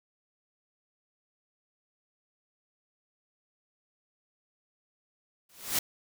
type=noise with exponential growth; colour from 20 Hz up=white; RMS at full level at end=-24 dBFS; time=5.49-5.79 s; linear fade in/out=5 ms; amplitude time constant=65 ms; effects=none